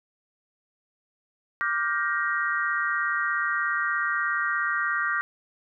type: chord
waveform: sine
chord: G minor seventh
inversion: second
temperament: just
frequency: 1176 / 1411.2 / 1568 / 1881.6 Hz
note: D6 / F6 / G6 / Bb6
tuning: +2 / +18 / 0 / +16 cents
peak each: -29 dBFS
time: 1.61-5.21 s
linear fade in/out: 0 ms
effects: none